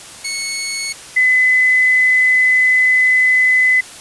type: tone pair in turn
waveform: 15% pulse / sine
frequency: 2201 / 2017 Hz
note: C#7 / B6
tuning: -13 / +36 cents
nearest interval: major second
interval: 151 cents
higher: first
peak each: -14 / -9 dBFS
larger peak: second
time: 0.24-0.93 / 1.16-3.81 s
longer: second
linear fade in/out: 10 ms
effects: white hiss -35 dBFS RMS until 4 s + resampled to 24000 Hz